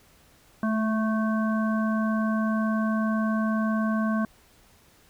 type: harmonic tone with a mistuned harmonic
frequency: 220 Hz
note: A3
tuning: in tune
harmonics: 1 / 3 / 5 / 7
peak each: -23 / -33 / -33 / -35 dBFS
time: 0.63-4.25 s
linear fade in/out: 2 ms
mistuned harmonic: 1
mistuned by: -15 cents
effects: pink hiss -58 dBFS RMS until 5.09 s